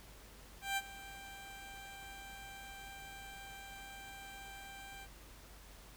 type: tone with ADSR envelope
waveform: 15% pulse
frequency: 787 Hz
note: G5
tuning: 7 cents sharp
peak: -26 dBFS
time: 0.61-5.08 s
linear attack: 160 ms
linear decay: 40 ms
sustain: -17 dB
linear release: 53 ms
effects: added 49 Hz sine -58 dBFS peak until 5.96 s + pink hiss -58 dBFS RMS until 5.96 s